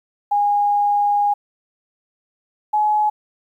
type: tone pair in turn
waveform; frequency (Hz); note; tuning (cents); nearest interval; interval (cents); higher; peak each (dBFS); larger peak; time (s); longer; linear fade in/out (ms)
sine; 820 / 846; G#5 / G#5; -22 / +32; minor second; 54; second; -14; neither; 0.31-1.34 / 2.73-3.1; first; 10
effects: 9-bit